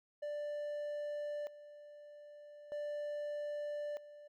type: tone with tremolo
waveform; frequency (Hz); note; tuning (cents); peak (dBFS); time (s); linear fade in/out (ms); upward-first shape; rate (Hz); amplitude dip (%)
triangle; 589; D5; +5; -36; 0.22-4.28; 10; square; 0.4; 80
effects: none